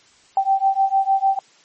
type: beating tone pair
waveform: sine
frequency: 775 / 781.6 Hz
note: G5 / G5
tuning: -20 / -5 cents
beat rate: 6.6 Hz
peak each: -18 dBFS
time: 0.37-1.39 s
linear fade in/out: 2 ms
effects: white hiss -53 dBFS RMS until 1.64 s + MP3 32 kbps